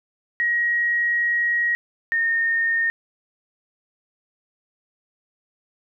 sine tone pair in turn, 1895 / 1834.7 Hz, A#6 / A#6, +28 / -28 cents, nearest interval minor second, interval 56 cents, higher first, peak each -18 dBFS, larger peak neither, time 0.4-1.75 / 2.12-2.9 s, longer first, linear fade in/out 0 ms, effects none

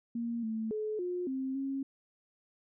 sine tone with pitch steps, 233.9 / 221.3 / 429.2 / 357.7 / 264.3 / 271.6 Hz, A#3 / A3 / A4 / F4 / C4 / C#4, +6 / +10 / -43 / +41 / +18 / -35 cents, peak -32 dBFS, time 0.15-1.83 s, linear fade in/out 5 ms, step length 280 ms, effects none

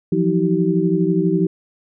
sine tone cluster, 168.4 / 180.6 / 318.5 / 384.7 Hz, E3 / F#3 / D#4 / G4, +37 / -42 / +41 / -33 cents, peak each -20 dBFS, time 0.12-1.47 s, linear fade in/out 5 ms, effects none

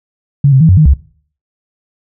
sine tone with pitch steps, 141.1 / 132.6 / 161.3 / 92.7 / 154.1 / 69 Hz, C#3 / C3 / E3 / F#2 / D#3 / C#2, +31 / +23 / -37 / +4 / -16 / -7 cents, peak -3 dBFS, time 0.44-0.938 s, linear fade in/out 5 ms, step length 83 ms, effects noise-tail reverb RT60 0.5 s tail -20 dB re dry

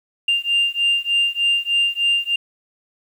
sine beating tone pair, 2793 / 2796.3 Hz, F7 / F7, -1 / +2 cents, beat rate 3.3 Hz, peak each -18 dBFS, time 0.28-2.36 s, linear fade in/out 5 ms, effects tanh soft clip ceiling -11 dBFS + 8-bit

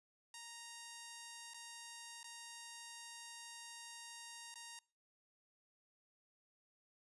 5% pulse tone with dropouts, 932.3 Hz, A#5, in tune, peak -38 dBFS, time 0.34-4.79 s, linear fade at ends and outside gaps 2 ms, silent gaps 1.536-1.543 / 2.231-2.242 / 4.542-4.556 s, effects noise-tail reverb RT60 0.4 s tail -25 dB re dry + resampled to 24000 Hz

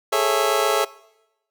25% pulse chord, A major seventh, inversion third, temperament just, 412.5 / 440 / 550 / 660 Hz, G#4 / A4 / C#5 / E5, -12 / 0 / -14 / +2 cents, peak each -20 dBFS, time 0.12-0.85 s, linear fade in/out 10 ms, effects noise-tail reverb RT60 0.9 s tail -21 dB re dry

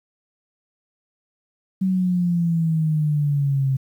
sine exponential sweep, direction down, 190.5 to 132.5 Hz, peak -17 dBFS, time 1.81-3.77 s, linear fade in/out 10 ms, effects 9-bit

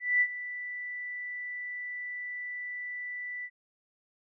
sine tone with ADSR envelope, 1975.5 Hz, B6, in tune, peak -20 dBFS, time 0-3.5 s, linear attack 210 ms, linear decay 60 ms, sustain -15 dB, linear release 56 ms, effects none

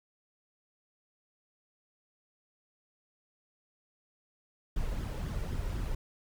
brown noise with flanger, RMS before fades -34 dBFS, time 4.76-5.95 s, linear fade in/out 5 ms, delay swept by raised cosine 0.58 to 2.18 ms, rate 3.9 Hz, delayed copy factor +0.5, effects none

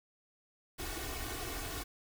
pink noise with comb filter, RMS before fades -40 dBFS, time 0.78-1.84 s, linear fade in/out 20 ms, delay 2.7 ms, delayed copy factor +0.8, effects none

